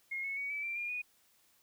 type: tone with pitch steps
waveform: sine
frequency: 2148 / 2198 / 2250 / 2302 / 2356 / 2411 / 2467 Hz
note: C7 / C#7 / C#7 / D7 / D7 / D7 / D#7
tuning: +45 / -15 / +25 / -35 / +5 / +45 / -15 cents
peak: -35 dBFS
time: 0.11-1.02 s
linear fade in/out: 10 ms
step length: 130 ms
effects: white hiss -69 dBFS RMS until 1.62 s